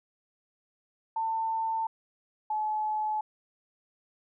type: tone pair in turn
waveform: sine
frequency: 895 / 857.1 Hz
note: A5 / A5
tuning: +29 / -46 cents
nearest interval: minor second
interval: 75 cents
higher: first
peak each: -27 dBFS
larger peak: neither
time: 1.16-1.87 / 2.5-3.21 s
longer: neither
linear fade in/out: 5 ms
effects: none